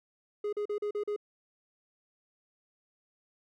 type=tone bursts; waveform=triangle; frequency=415.3 Hz; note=G#4; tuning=in tune; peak=-28 dBFS; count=6; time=0.44-1.163 s; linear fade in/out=5 ms; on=88 ms; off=39 ms; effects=none